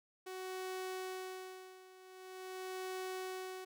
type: tone with tremolo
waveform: sawtooth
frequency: 373.3 Hz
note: F#4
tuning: 15 cents sharp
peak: -36 dBFS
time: 0.26-3.65 s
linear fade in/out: 10 ms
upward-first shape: sine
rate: 0.45 Hz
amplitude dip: 85%
effects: none